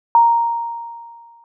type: tone with exponential decay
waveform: sine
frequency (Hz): 932.3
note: A#5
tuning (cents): 0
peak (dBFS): -6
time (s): 0.15-1.44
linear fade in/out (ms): 1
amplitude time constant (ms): 280
effects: none